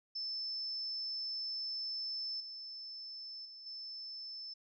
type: tone with level steps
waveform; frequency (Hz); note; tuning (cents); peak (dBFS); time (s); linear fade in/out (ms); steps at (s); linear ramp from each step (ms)
sine; 5274; E8; 0; -37 / -44 / -49 / -43; 0.15-4.54; 10; 2.4 / 3.45 / 3.66; 5
effects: none